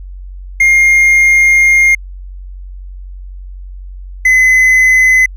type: tone pair in turn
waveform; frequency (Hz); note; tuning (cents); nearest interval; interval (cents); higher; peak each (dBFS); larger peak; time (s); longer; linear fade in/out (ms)
triangle; 2125 / 2030; C7 / B6; +26 / +47; minor second; 79; first; -3; neither; 0.6-1.95 / 4.25-5.26; first; 5
effects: added 46 Hz sine -25 dBFS peak until 5.36 s